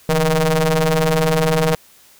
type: ring-modulated tone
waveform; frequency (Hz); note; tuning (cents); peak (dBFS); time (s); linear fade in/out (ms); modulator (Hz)
sawtooth; 155.56; D#3; 0; -7; 0.09-1.75; 0; 321
effects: white hiss -49 dBFS RMS until 2.19 s